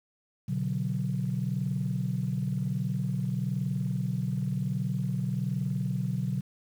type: chord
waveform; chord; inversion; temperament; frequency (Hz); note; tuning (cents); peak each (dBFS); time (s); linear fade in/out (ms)
sine; B minor; none; equal with one note detuned; 123.47 / 144.48 / 185; B2 / D3 / F#3; 0 / -28 / 0; -31; 0.48-6.41; 10
effects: tanh soft clip ceiling -19 dBFS + 9-bit